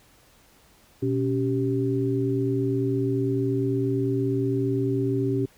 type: tone cluster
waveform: sine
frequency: 123.5 / 279.5 / 388.3 Hz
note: B2 / C#4 / G4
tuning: 0 / +14 / -16 cents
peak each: -26 dBFS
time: 1.02-5.46 s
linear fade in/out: 10 ms
effects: pink hiss -57 dBFS RMS until 5.57 s